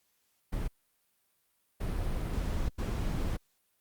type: noise bursts at uneven times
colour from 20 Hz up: brown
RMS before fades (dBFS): -32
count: 3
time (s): 0.52-0.68 / 1.8-2.69 / 2.78-3.37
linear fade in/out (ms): 10
effects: white hiss -74 dBFS RMS until 3.8 s + Opus 48 kbps